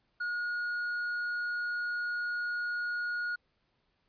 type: tone with tanh clipping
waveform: triangle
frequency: 1442 Hz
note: F#6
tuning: 45 cents flat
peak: -32 dBFS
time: 0.2-3.36 s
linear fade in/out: 10 ms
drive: 8 dB
effects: pink hiss -75 dBFS RMS until 4.08 s + resampled to 11025 Hz